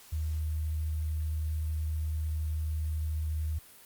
sine tone, 77.8 Hz, D#2, in tune, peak -29 dBFS, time 0.12-3.59 s, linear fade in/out 10 ms, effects white hiss -54 dBFS RMS until 3.85 s + Opus 48 kbps

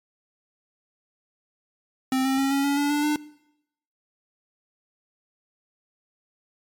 square tone with pitch steps, 261.6 / 266.6 / 271.8 / 277 / 282.3 / 287.8 / 293.3 / 298.9 Hz, C4 / C4 / C#4 / C#4 / C#4 / D4 / D4 / D4, 0 / +33 / -34 / -1 / +32 / -35 / -2 / +31 cents, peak -21 dBFS, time 2.12-3.16 s, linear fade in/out 2 ms, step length 130 ms, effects noise-tail reverb RT60 0.8 s tail -20 dB re dry + MP3 96 kbps

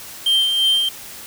triangle tone with tremolo, 3148 Hz, G7, 7 cents sharp, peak -11 dBFS, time 0.26-0.89 s, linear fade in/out 5 ms, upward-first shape sine, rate 2.9 Hz, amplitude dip 40%, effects white hiss -36 dBFS RMS until 1.26 s

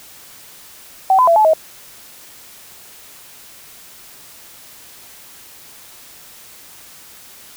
sine tone with pitch steps, 764 / 1011 / 673 / 861 / 634 Hz, G5 / B5 / E5 / A5 / D#5, -45 / +40 / +36 / -38 / +32 cents, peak -8 dBFS, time 1.1-1.535 s, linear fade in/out 2 ms, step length 87 ms, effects white hiss -41 dBFS RMS until 7.56 s

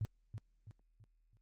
sine tone with echo, 107.1 Hz, A2, 46 cents flat, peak -33 dBFS, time 0.01-0.05 s, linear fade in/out 0 ms, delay 330 ms, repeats 4, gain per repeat -8 dB, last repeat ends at 1.37 s, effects added 40 Hz sine -70 dBFS peak until 1.41 s + Opus 24 kbps

